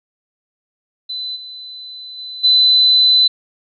sine tone with level steps, 4015 Hz, B7, 28 cents sharp, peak -22 / -30 / -27 / -8 dBFS, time 1.09-3.28 s, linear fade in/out 10 ms, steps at 1.35 / 2.17 / 2.43 s, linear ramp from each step 20 ms, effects none

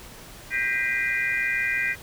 sine tone cluster, 1575 / 1906 / 2032 / 2426 Hz, G6 / A#6 / B6 / D#7, +8 / +38 / +49 / -44 cents, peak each -28 dBFS, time 0.5-1.96 s, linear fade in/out 50 ms, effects pink hiss -44 dBFS RMS until 2.02 s

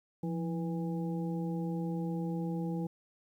harmonic tone with a mistuned harmonic, 163.8 Hz, E3, 11 cents flat, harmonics 1 / 2 / 3 / 5, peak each -33 / -39 / -43 / -47 dBFS, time 0.23-2.87 s, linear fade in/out 5 ms, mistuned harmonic 1, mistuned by +78 cents, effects 11-bit

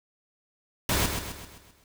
pink noise with echo, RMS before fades -25 dBFS, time 0.89-1.06 s, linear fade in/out 2 ms, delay 130 ms, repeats 6, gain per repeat -6 dB, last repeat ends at 1.84 s, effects none

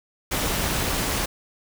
pink noise with amplitude modulation, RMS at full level -22 dBFS, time 0.31-1.26 s, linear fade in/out 10 ms, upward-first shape sine, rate 236 Hz, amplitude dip 60%, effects none

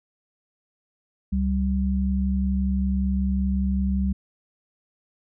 sine tone pair together, 68.5 / 193.75 Hz, C#2 / G3, -20 / -20 cents, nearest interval octave + tritone, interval 1800 cents, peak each -23 dBFS, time 1.32-4.13 s, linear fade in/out 10 ms, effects none

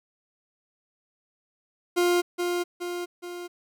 40% pulse tone with echo, 352.1 Hz, F4, 14 cents sharp, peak -19 dBFS, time 1.96-2.22 s, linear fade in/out 20 ms, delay 420 ms, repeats 3, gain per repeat -5 dB, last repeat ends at 3.48 s, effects none

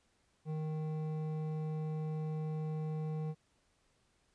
triangle tone with hard clipping, 155.56 Hz, D#3, in tune, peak -37 dBFS, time 0.45-3.35 s, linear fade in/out 50 ms, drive 14 dB, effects pink hiss -74 dBFS RMS until 4.34 s + resampled to 22050 Hz

